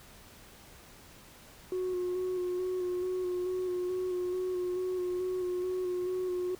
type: tone with vibrato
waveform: sine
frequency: 364.1 Hz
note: F#4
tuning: 28 cents flat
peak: -28 dBFS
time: 1.72-6.55 s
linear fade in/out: 2 ms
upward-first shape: square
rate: 2.3 Hz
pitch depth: 19 cents each way
effects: tanh soft clip ceiling -28 dBFS + pink hiss -54 dBFS RMS until 6.59 s